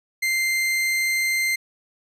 40% pulse tone, 2089 Hz, C7, 3 cents flat, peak -19 dBFS, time 0.22-1.56 s, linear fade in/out 10 ms, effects resampled to 32000 Hz

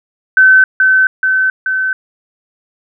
sine tone with echo, 1528 Hz, G6, 45 cents flat, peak -3 dBFS, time 0.37-0.64 s, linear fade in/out 2 ms, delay 430 ms, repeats 3, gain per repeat -3 dB, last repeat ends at 1.93 s, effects none

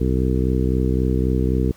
harmonic tone, 63.8 Hz, C2, 43 cents flat, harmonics 1 / 2 / 3 / 4 / 5 / 6 / 7, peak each -20 / -23 / -25 / -26 / -27 / -28 / -28 dBFS, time 0-1.72 s, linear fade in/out 10 ms, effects pink hiss -51 dBFS RMS until 1.76 s

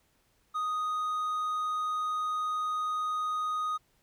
triangle tone, 1244.5 Hz, D#6, in tune, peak -27 dBFS, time 0.54-3.78 s, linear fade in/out 20 ms, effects pink hiss -70 dBFS RMS until 4.02 s

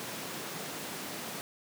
pink high-pass noise, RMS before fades -40 dBFS, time 0-1.41 s, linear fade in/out 0 ms, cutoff 150 Hz, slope 24 dB/octave, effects none

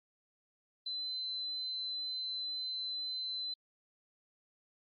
sine tone, 4049 Hz, B7, 42 cents sharp, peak -36 dBFS, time 0.86-3.54 s, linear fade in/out 5 ms, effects Opus 48 kbps

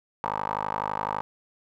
15% pulse tone with band-pass filter, 51.91 Hz, G#1, in tune, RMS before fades -30 dBFS, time 0.24-1.21 s, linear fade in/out 0 ms, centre 980 Hz, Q 5.1, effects none

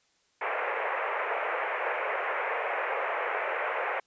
pink band-pass noise, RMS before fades -31 dBFS, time 0.41-4 s, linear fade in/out 5 ms, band 450 to 2400 Hz, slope 48 dB/octave, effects white hiss -69 dBFS RMS until 4.06 s + resampled to 16000 Hz

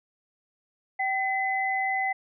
sine tone pair together, 771 / 2024 Hz, G5 / B6, -29 / +42 cents, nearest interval octave + perfect fourth, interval 1671 cents, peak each -27 dBFS, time 0.99-2.13 s, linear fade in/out 10 ms, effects none

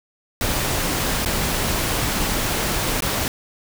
pink noise with dropouts, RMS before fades -22 dBFS, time 0.41-3.28 s, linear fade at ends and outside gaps 1 ms, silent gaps 1.249-1.259 / 3.006-3.022 s, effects none

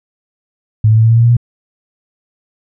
sine tone with pitch steps, 108.4 / 109.98 / 111.58 / 113.2 / 114.85 / 116.52 / 118.21 / 119.93 Hz, A2 / A2 / A2 / A2 / A#2 / A#2 / A#2 / A#2, -25 / 0 / +25 / +50 / -25 / 0 / +25 / +50 cents, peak -5 dBFS, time 0.84-1.368 s, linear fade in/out 5 ms, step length 66 ms, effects none

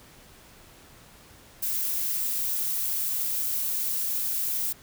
violet noise with high-pass filter sweep, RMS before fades -28 dBFS, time 1.62-4.73 s, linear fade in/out 10 ms, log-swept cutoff 1300 to 510 Hz, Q 1.2, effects pink hiss -52 dBFS RMS until 4.82 s

